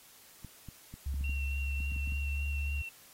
clicks, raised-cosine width 5 ms, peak -32 dBFS, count 11, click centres 0.447 / 0.687 / 0.94 / 1.142 / 1.21 / 1.295 / 1.804 / 1.92 / 1.964 / 2.075 / 2.122 s
sine tone with pitch glide, 69.3 to 71.79 Hz, C#2 to D2, 0 to -39 cents, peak -31 dBFS, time 1.06-2.82 s, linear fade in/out 5 ms, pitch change +61 cents, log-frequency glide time 1.64-2.45 s
sine tone with vibrato, 2729 Hz, F7, 41 cents flat, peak -39 dBFS, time 1.24-2.89 s, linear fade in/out 2 ms, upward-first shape triangle, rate 3.5 Hz, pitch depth 18 cents each way
effects white hiss -57 dBFS RMS until 3.13 s + AAC 48 kbps

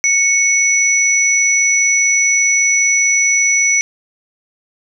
sine tone pair together, 2214 / 5911 Hz, C#7 / F#8, -3 / -3 cents, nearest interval octave + perfect fourth, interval 1700 cents, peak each -13 dBFS, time 0.04-3.81 s, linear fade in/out 0 ms, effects none

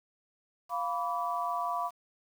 sine chord, B diminished, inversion second, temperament equal with one note detuned, 698.5 / 987.8 / 1153.1 Hz, F5 / B5 / D6, 0 / 0 / -32 cents, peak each -34 dBFS, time 0.69-1.91 s, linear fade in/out 50 ms, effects 9-bit

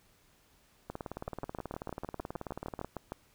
two click trains, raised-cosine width 1 ms, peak -24 / -23 dBFS, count 37 / 13, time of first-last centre 0.9-2.846 / 1.28-3.12 s, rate 18.5 / 6.52 Hz, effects pink hiss -66 dBFS RMS until 3.34 s

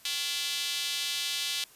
square tone with high-pass filter, 156.2 Hz, D#3, 7 cents sharp, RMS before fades -32 dBFS, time 0.05-1.64 s, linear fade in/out 2 ms, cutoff 3400 Hz, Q 2.2, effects white hiss -56 dBFS RMS until 1.75 s + resampled to 32000 Hz

